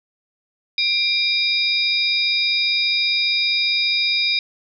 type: tone cluster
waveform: sine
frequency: 2379 / 3774 / 4916 Hz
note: D7 / A#7 / D#8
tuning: +22 / +21 / -22 cents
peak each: -21 dBFS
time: 0.78-4.39 s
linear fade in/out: 2 ms
effects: none